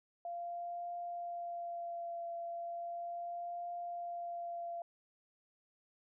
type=tone with vibrato; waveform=sine; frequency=690 Hz; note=F5; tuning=21 cents flat; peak=-39 dBFS; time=0.25-4.82 s; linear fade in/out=2 ms; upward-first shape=triangle; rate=0.36 Hz; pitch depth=20 cents each way; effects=none